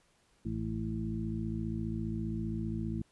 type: harmonic tone with a mistuned harmonic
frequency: 55 Hz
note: A1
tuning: in tune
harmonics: 1 / 2 / 3 / 4 / 6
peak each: -41 / -38 / -40 / -37 / -41 dBFS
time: 0.45-3.02 s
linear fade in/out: 5 ms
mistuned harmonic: 1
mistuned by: +24 cents
effects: pink hiss -69 dBFS RMS until 3.11 s + resampled to 24000 Hz